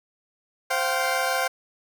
20% pulse chord, C suspended fourth, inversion none, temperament equal with one note detuned, 523.3 / 698.5 / 771.9 Hz, C5 / F5 / G5, 0 / 0 / -27 cents, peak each -22 dBFS, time 0.7-1.48 s, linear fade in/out 10 ms, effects none

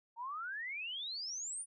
sine exponential sweep, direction up, 899 to 9750 Hz, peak -39 dBFS, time 0.16-1.66 s, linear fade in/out 50 ms, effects none

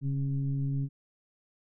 sine tone with frequency modulation, 138.59 Hz, C#3, in tune, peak -27 dBFS, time 0.01-0.89 s, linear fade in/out 50 ms, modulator 135 Hz, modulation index 0.59, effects none

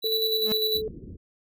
square tone with tremolo, 3951 Hz, B7, in tune, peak -23 dBFS, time 0.02-0.82 s, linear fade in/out 50 ms, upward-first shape square, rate 10 Hz, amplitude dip 45%
sine tone with pitch glide, 442.4 to 434.5 Hz, A4 to A4, +9 to -22 cents, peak -27 dBFS, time 0.04-0.88 s, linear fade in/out 2 ms, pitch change -31 cents, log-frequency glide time 0.25-0.53 s
45% pulse tone with exponential growth, 214.7 Hz, A3, 42 cents flat, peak -25 dBFS, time 0.38-0.52 s, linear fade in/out 0 ms, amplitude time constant 30 ms
pink low-pass noise, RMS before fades -41 dBFS, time 0.74-1.17 s, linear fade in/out 20 ms, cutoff 420 Hz, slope 48 dB/octave
effects none

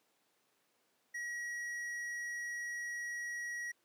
sine tone with tanh clipping, 1911 Hz, A#6, 43 cents sharp, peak -40 dBFS, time 1.14-3.72 s, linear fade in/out 10 ms, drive 10 dB, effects pink hiss -75 dBFS RMS until 3.84 s + high-pass 300 Hz 12 dB/octave

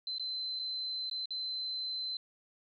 sine tone with dropouts, 4066 Hz, B7, 50 cents sharp, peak -34 dBFS, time 0.07-2.17 s, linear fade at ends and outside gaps 2 ms, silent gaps 0.183-0.196 / 0.592-0.596 / 1.098-1.112 / 1.257-1.306 s, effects MP3 96 kbps

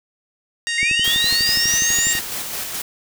harmonic tone, 932.3 Hz, A#5, in tune, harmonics 2 / 3 / 4 / 5 / 6 / 7 / 8 / 9 / 10, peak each -23 / -27 / -29 / -31 / -33 / -34 / -35 / -36 / -37 dBFS, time 0.67-2.19 s, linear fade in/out 0 ms
sine linear sweep, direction up, 2072 to 7459 Hz, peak -17 dBFS, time 0.78-2.13 s, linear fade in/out 2 ms
click train, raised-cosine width 3 ms, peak -19 dBFS, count 17, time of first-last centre 0.83-2.152 s, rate 12.1 Hz
white noise with tremolo, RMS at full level -26 dBFS, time 1.04-2.82 s, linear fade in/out 5 ms, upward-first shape square, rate 4.7 Hz, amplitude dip 30%
effects none

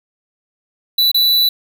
square tone with dropouts, 3965 Hz, B7, 6 cents sharp, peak -11 dBFS, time 0.98-1.49 s, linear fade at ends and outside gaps 5 ms, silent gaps 1.116-1.144 s, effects 8-bit

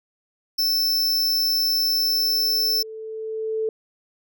square tone, 5310 Hz, E8, 12 cents sharp, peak -19 dBFS, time 0.58-2.83 s, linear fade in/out 10 ms
sine tone with exponential growth, 440 Hz, A4, in tune, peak -20 dBFS, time 1.29-3.69 s, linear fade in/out 2 ms, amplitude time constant 520 ms
effects none

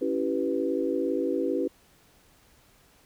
sine chord, C# half-diminished seventh, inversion none, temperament equal with one note detuned, 277.2 / 329.6 / 387.3 / 493.9 Hz, C#4 / E4 / G4 / B4, 0 / 0 / -21 / 0 cents, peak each -30 dBFS, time 0.01-1.68 s, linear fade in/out 10 ms, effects pink hiss -60 dBFS RMS until 3.05 s

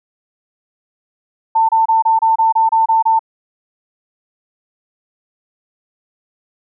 sine tone bursts, 895 Hz, A5, 29 cents sharp, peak -9 dBFS, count 10, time 1.55-3.193 s, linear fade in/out 10 ms, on 140 ms, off 27 ms, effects none

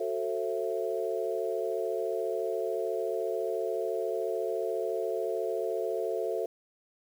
sine chord, F# half-diminished seventh, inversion none, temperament just, 370 / 444 / 532.8 / 666 Hz, F#4 / A4 / C5 / E5, 0 / +16 / +31 / +18 cents, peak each -35 / -32 / -36 / -35 dBFS, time 0-6.46 s, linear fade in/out 5 ms, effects 9-bit

